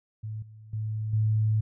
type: tone with level steps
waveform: sine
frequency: 108.5 Hz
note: A2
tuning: 24 cents flat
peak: -32 / -45 / -28 / -21 dBFS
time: 0.23-1.61 s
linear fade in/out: 10 ms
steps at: 0.42 / 0.73 / 1.13 s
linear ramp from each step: 5 ms
effects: none